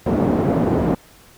pink band-pass noise, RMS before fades -18 dBFS, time 0.06-0.95 s, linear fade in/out 5 ms, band 140 to 520 Hz, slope 12 dB/octave, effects pink hiss -48 dBFS RMS until 1.37 s

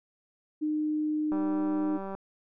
sine tone, 305 Hz, D#4, 34 cents flat, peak -26 dBFS, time 0.61-1.98 s, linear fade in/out 20 ms
click train, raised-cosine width 1 ms, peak -25 dBFS, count 162, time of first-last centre 1.32-2.15 s, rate 194 Hz
effects none

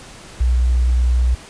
sine tone, 61.5 Hz, B1, 7 cents flat, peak -12 dBFS, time 0.4-1.35 s, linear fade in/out 10 ms, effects pink hiss -39 dBFS RMS until 1.49 s + resampled to 22050 Hz

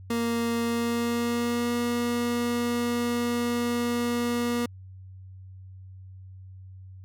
30% pulse tone with pitch glide, 233.1 to 239.2 Hz, A#3 to A#3, 0 to +45 cents, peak -22 dBFS, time 0.1-4.66 s, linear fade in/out 5 ms, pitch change +45 cents, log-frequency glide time 0.62-1.72 s, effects added 94 Hz sine -42 dBFS peak until 7.04 s

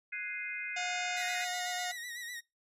sine chord, Ab dominant seventh, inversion third, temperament equal, 1480 / 1661.2 / 2093 / 2489 Hz, Gb6 / Ab6 / C7 / Eb7, 0 / 0 / 0 / 0 cents, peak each -45 / -45 / -39 / -41 dBFS, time 0.12-1.45 s, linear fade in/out 10 ms
harmonic tone, 720 Hz, F#5, 47 cents flat, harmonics 1 / 2 / 3 / 4 / 5 / 6 / 7 / 8 / 9 / 10, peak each -38 / -44 / -45 / -45 / -44 / -50 / -47 / -51 / -47 / -48 dBFS, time 0.76-1.92 s, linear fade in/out 10 ms
sawtooth tone with vibrato, 1917 Hz, A#6, 48 cents sharp, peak -37 dBFS, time 1.16-2.41 s, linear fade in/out 20 ms, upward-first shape sine, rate 8 Hz, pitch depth 59 cents each way
effects noise-tail reverb RT60 0.2 s tail -21 dB re dry + resampled to 32000 Hz

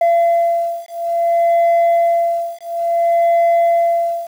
sine beating tone pair, 680 / 680.58 Hz, F5 / F5, -46 / -45 cents, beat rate 0.58 Hz, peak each -13 dBFS, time 0.01-4.27 s, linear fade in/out 5 ms, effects tanh soft clip ceiling -9 dBFS + 7-bit

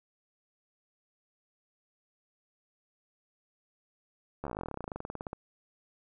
slowing click train, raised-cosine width 1 ms, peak -23 dBFS, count 29, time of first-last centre 4.44-5.331 s, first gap 13 ms, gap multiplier 1.06, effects none

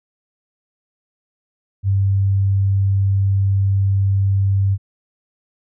sine tone, 98 Hz, G2, in tune, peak -13 dBFS, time 1.83-4.78 s, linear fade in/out 50 ms, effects none

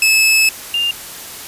sawtooth / sine tone pair in turn, 2601 / 2803 Hz, E7 / F7, -24 / +6 cents, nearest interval minor second, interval 130 cents, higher second, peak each -6 / -14 dBFS, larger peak first, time 0.02-0.49 / 0.74-0.91 s, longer first, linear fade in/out 2 ms, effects white hiss -31 dBFS RMS until 1.47 s + resampled to 32000 Hz

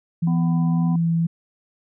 sine tone with vibrato, 167.4 Hz, E3, 27 cents sharp, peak -17 dBFS, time 0.22-1.27 s, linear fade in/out 10 ms, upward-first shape sine, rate 1.9 Hz, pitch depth 13 cents each way
harmonic tone, 250 Hz, B3, 21 cents sharp, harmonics 1 / 3 / 4, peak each -26 / -36 / -38 dBFS, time 0.27-0.96 s, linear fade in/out 5 ms
effects none

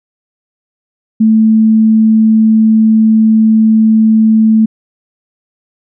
sine tone, 220 Hz, A3, in tune, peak -4 dBFS, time 1.2-4.66 s, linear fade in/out 10 ms, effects none

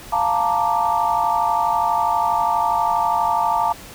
sine chord, Bb major seventh, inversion second, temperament equal, 698.5 / 880 / 932.3 / 1174.7 Hz, F5 / A5 / Bb5 / D6, 0 / 0 / 0 / 0 cents, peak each -23 / -20 / -21 / -24 dBFS, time 0.12-3.73 s, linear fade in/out 10 ms, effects pink hiss -39 dBFS RMS until 3.94 s

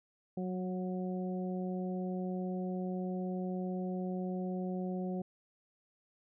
harmonic tone with a mistuned harmonic, 183.2 Hz, F#3, 17 cents flat, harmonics 1 / 2 / 3 / 4, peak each -35 / -41 / -45 / -47 dBFS, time 0.37-5.22 s, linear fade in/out 5 ms, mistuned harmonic 1, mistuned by +15 cents, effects none

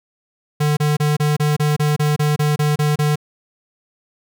square tone bursts, 149.3 Hz, D3, 29 cents sharp, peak -15 dBFS, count 13, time 0.6-3.158 s, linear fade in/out 10 ms, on 170 ms, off 29 ms, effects none

